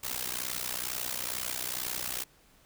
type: noise with amplitude modulation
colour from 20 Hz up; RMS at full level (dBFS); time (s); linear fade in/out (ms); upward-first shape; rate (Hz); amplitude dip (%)
white; -31; 0.03-2.24; 10; sine; 62.2; 90
effects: pink hiss -62 dBFS RMS until 2.65 s